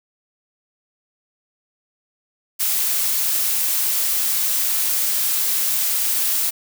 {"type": "noise", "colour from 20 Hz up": "blue", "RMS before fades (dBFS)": -20, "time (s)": [2.59, 6.51], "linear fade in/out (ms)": 20, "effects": []}